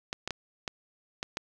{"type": "clicks", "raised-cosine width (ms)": 0.2, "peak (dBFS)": -15, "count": 6, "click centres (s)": [0.129, 0.276, 0.307, 0.678, 1.229, 1.371], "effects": []}